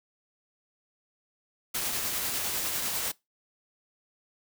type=noise with tremolo; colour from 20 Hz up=white; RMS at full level=-30 dBFS; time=1.74-3.12 s; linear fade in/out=10 ms; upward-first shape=sine; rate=10 Hz; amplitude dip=25%; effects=noise-tail reverb RT60 0.2 s tail -22 dB re dry